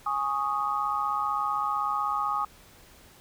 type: chord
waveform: sine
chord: Ab suspended fourth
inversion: none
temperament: equal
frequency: 830.6 / 1108.7 / 1244.5 Hz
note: Ab5 / Db6 / Eb6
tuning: 0 / 0 / 0 cents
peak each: -31 / -31 / -28 dBFS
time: 0.06-2.45 s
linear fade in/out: 5 ms
effects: pink hiss -54 dBFS RMS until 3.2 s